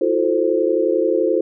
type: chord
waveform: sine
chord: F# half-diminished seventh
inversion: third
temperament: equal with one note detuned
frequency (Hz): 329.6 / 361.1 / 440 / 523.3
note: E4 / F#4 / A4 / C5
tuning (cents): 0 / -42 / 0 / 0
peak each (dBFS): -21 / -20 / -20 / -20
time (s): 0.01-1.41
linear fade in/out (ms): 5
effects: none